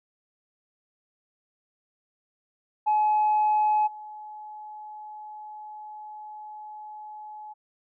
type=tone with level steps; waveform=sine; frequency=850 Hz; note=G#5; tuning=40 cents sharp; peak=-18 / -38 dBFS; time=2.86-7.54 s; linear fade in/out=20 ms; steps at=3.86 s; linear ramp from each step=20 ms; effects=tanh soft clip ceiling -16 dBFS